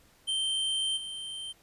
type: tone with level steps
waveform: square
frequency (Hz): 3126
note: G7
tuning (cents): -6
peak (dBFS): -28 / -37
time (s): 0.27-1.53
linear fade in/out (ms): 20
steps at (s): 0.96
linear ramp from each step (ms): 20
effects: pink hiss -62 dBFS RMS until 1.62 s + resampled to 32000 Hz